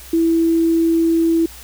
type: tone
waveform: sine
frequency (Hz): 330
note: E4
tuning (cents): +2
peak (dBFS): -12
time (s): 0.13-1.46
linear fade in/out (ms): 5
effects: added 60 Hz sine -40 dBFS peak until 1.63 s + white hiss -39 dBFS RMS until 1.63 s